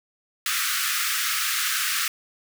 pink high-pass noise, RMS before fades -25 dBFS, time 0.46-2.08 s, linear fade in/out 2 ms, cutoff 1200 Hz, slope 96 dB/octave, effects none

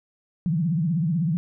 sine tone with vibrato, 164.81 Hz, E3, in tune, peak -20 dBFS, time 0.46-1.37 s, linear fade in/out 0 ms, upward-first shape triangle, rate 16 Hz, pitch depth 240 cents each way, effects none

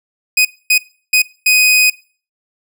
sawtooth tone bursts at uneven times, 2500 Hz, D#7, 8 cents sharp, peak -5 dBFS, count 4, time 0.37-0.45 / 0.7-0.78 / 1.13-1.22 / 1.46-1.9 s, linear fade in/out 5 ms, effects noise-tail reverb RT60 0.4 s tail -20 dB re dry

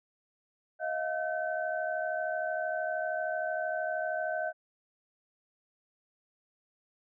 sine tone cluster, 633 / 706 / 1529 Hz, D#5 / F5 / G6, +30 / +19 / -44 cents, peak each -33 / -35 / -36 dBFS, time 0.79-4.53 s, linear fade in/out 50 ms, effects none

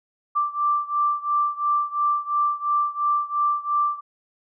sine beating tone pair, 1174.7 / 1177.6 Hz, D6 / D6, 0 / +4 cents, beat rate 2.9 Hz, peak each -22 / -24 dBFS, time 0.35-4.01 s, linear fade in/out 20 ms, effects none

